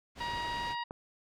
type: low-pass noise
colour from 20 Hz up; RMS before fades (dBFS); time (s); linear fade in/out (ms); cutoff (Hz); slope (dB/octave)
pink; -44; 0.15-0.76; 50; 5100; 12
type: harmonic tone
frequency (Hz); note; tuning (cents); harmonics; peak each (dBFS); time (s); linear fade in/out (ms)
950; A#5; +33; 1 / 2 / 3 / 4 / 5; -35 / -41 / -45 / -47 / -49; 0.2-0.84; 10
type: click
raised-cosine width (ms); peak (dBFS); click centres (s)
1; -26; 0.909
effects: none